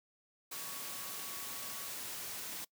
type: tone in noise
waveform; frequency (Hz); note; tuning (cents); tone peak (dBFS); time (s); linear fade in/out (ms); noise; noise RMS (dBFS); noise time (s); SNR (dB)
sine; 1122; C#6; +21; -54; 0.52-1.89; 10; white; -43; 0.51-2.65; -14
effects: noise-tail reverb RT60 0.1 s tail -23 dB re dry + high-pass 100 Hz 12 dB/octave